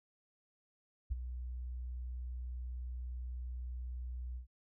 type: tone with ADSR envelope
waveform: sine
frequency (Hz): 61.74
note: B1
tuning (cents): 0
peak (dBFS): -29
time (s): 1.1-4.47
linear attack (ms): 20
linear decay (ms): 19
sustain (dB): -10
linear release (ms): 110
effects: none